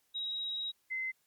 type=tone pair in turn; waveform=sine; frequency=3821 / 2059 Hz; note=A#7 / C7; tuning=+42 / -28 cents; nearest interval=major seventh; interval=1070 cents; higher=first; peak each=-34 / -33 dBFS; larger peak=second; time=0.14-0.72 / 0.9-1.12 s; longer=first; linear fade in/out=20 ms; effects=white hiss -74 dBFS RMS until 1.26 s + MP3 96 kbps